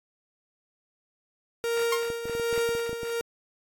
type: tone with tremolo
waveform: 45% pulse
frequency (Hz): 465.9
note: A#4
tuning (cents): -1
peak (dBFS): -23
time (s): 1.64-3.21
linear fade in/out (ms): 0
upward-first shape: triangle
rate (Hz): 1.3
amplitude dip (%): 70
type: tone with exponential decay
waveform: sawtooth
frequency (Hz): 1068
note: C6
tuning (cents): +35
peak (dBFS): -19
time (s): 1.92-2.06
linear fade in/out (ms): 5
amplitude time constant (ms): 29
type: clicks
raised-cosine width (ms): 2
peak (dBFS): -24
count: 12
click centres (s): 2.102 / 2.255 / 2.297 / 2.351 / 2.398 / 2.528 / 2.578 / 2.691 / 2.751 / 2.894 / 2.93 / 3.032
effects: AAC 64 kbps